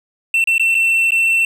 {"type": "tone with dropouts", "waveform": "triangle", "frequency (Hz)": 2693, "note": "E7", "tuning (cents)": 36, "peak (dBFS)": -10, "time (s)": [0.34, 1.45], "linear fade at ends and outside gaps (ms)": 2, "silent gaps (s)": [[0.441, 0.473], [0.581, 0.596], [0.745, 0.75], [1.107, 1.119]], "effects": []}